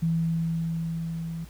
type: tone with level ramp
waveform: sine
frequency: 164.81 Hz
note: E3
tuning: in tune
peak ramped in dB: -21 to -31 dBFS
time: 0.02-1.45 s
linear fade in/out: 10 ms
effects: added 60 Hz sine -46 dBFS peak until 1.49 s + pink hiss -53 dBFS RMS until 1.49 s